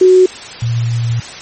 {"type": "tone pair in turn", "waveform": "sine", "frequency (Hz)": [370, 117.15], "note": ["F#4", "A#2"], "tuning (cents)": [0, 9], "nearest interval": "octave + minor sixth", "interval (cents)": 1991, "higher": "first", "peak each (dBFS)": [-3, -12], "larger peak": "first", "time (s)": [[0.01, 0.26], [0.62, 1.2]], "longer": "second", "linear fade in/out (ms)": 5, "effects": ["white hiss -29 dBFS RMS until 1.41 s", "MP3 32 kbps"]}